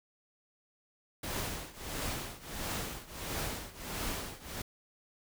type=noise with tremolo; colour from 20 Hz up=pink; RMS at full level=-35 dBFS; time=1.23-4.62 s; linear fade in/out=5 ms; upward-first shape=triangle; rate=1.5 Hz; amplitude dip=90%; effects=none